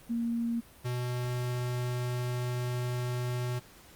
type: tone pair in turn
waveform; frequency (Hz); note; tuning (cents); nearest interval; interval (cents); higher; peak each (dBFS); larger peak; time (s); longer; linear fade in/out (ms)
sine / square; 233.1 / 123.48; A#3 / B2; 0 / 0; major seventh; 1100; first; -28 / -31; first; 0.09-0.61 / 0.84-3.6; second; 20
effects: pink hiss -55 dBFS RMS until 3.95 s + Opus 32 kbps